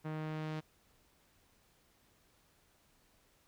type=tone with low-pass filter sweep; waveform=sawtooth; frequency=155.56 Hz; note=D#3; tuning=in tune; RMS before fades=-40 dBFS; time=0.04-0.61 s; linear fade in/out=20 ms; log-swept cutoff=1800 to 4300 Hz; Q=0.76; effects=pink hiss -70 dBFS RMS until 3.47 s